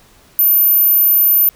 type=tone; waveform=sine; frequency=13530 Hz; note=G#9; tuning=31 cents sharp; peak=-8 dBFS; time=0.39-1.49 s; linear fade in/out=0 ms; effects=pink hiss -48 dBFS RMS until 1.55 s